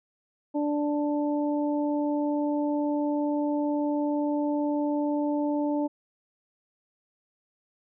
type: harmonic tone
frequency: 293.7 Hz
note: D4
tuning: in tune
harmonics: 1 / 2 / 3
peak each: -25 / -31 / -35 dBFS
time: 0.54-5.88 s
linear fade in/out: 20 ms
effects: none